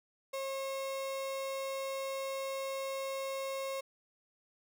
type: tone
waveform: 35% pulse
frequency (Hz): 540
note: C#5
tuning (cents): -45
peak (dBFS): -34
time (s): 0.33-3.81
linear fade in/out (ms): 10
effects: none